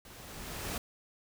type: noise with level ramp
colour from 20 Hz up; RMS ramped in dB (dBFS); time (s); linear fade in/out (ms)
pink; -52 to -36; 0.05-0.78; 2
effects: none